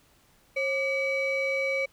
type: ring-modulated tone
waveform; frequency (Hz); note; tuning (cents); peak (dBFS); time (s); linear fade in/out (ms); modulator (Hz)
triangle; 869; A5; -22; -20; 0.56-1.86; 10; 1410
effects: pink hiss -62 dBFS RMS until 1.92 s